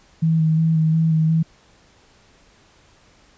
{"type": "tone with vibrato", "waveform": "sine", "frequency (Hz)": 160.2, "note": "E3", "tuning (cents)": -49, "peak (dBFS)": -14, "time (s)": [0.22, 1.43], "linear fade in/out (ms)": 10, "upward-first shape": "square", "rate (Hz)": 2.8, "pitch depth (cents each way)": 18, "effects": ["pink hiss -54 dBFS RMS until 3.37 s", "resampled to 16000 Hz"]}